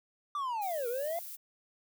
triangle linear two-way sweep, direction down then up, 1193 to 458.9 to 700 Hz, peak -30 dBFS, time 0.35-1.19 s, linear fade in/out 2 ms, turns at 0.88 s
violet noise, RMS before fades -44 dBFS, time 0.61-1.37 s, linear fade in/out 20 ms
effects none

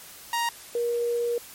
sawtooth / sine tone pair in turn, 938 / 474.6 Hz, A#5 / A#4, +11 / +31 cents, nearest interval octave, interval 1180 cents, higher first, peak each -20 / -23 dBFS, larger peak first, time 0.33-0.49 / 0.75-1.38 s, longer second, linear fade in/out 2 ms, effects white hiss -45 dBFS RMS until 1.54 s + MP3 64 kbps

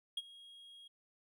triangle tone with ADSR envelope, 3278 Hz, G#7, 23 cents flat, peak -32 dBFS, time 0.17-0.88 s, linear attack 5 ms, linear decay 36 ms, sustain -20 dB, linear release 9 ms, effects none

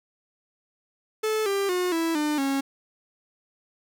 45% pulse tone with pitch steps, 434.5 / 396.1 / 361.2 / 329.3 / 300.2 / 273.7 Hz, A4 / G4 / F#4 / E4 / D4 / C#4, -22 / +18 / -42 / -2 / +38 / -22 cents, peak -23 dBFS, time 1.23-2.61 s, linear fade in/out 10 ms, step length 230 ms, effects none

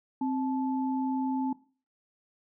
sine tone pair together, 262.6 / 869.4 Hz, C4 / A5, +6 / -21 cents, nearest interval octave + major sixth, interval 2073 cents, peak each -27 / -34 dBFS, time 0.21-1.53 s, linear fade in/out 5 ms, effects noise-tail reverb RT60 0.4 s tail -19 dB re dry

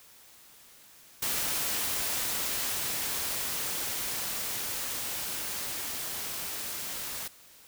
white noise with level ramp, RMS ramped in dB -30 to -37 dBFS, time 1.22-7.28 s, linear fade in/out 5 ms, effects white hiss -55 dBFS RMS until 7.67 s

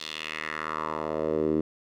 10% pulse tone with band-pass filter sweep, 77.9 Hz, D#2, 3 cents sharp, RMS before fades -30 dBFS, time 0-1.61 s, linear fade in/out 5 ms, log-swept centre 4000 to 310 Hz, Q 2.5, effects none

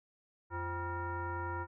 sine tone with frequency modulation, 523 Hz, C5, 1 cent flat, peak -35 dBFS, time 0.5-1.67 s, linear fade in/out 50 ms, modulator 435 Hz, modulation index 2.1, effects none

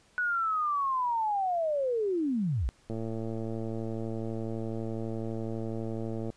sine linear sweep, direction down, 1480 to 45.69 Hz, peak -26 dBFS, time 0.18-2.69 s, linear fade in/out 0 ms
click train, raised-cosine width 2 ms, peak -23 dBFS, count 382, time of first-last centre 2.9-6.302 s, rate 112 Hz
effects pink hiss -63 dBFS RMS until 6.36 s + resampled to 22050 Hz

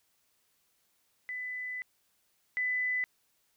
sine tone pair in turn, 2000 / 2000 Hz, B6 / B6, +21 / +21 cents, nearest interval unison, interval 0 cents, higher neither, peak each -35 / -28 dBFS, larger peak second, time 1.29-1.82 / 2.57-3.04 s, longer first, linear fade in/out 0 ms, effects white hiss -73 dBFS RMS until 3.56 s

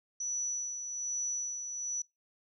sine tone with tremolo, 5920 Hz, F#8, in tune, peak -31 dBFS, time 0.2-2.02 s, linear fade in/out 5 ms, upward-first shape sine, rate 1.2 Hz, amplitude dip 50%, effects noise-tail reverb RT60 0.2 s tail -23 dB re dry

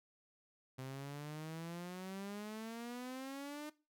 sawtooth exponential sweep, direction up, 129.3 to 304.3 Hz, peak -40 dBFS, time 0.78-3.7 s, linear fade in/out 10 ms, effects noise-tail reverb RT60 0.3 s tail -19 dB re dry

